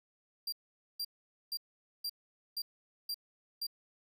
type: tone bursts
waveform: 45% pulse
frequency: 4748 Hz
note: D8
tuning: 18 cents sharp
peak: -34 dBFS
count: 7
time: 0.47-3.668 s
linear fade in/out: 5 ms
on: 54 ms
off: 470 ms
effects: none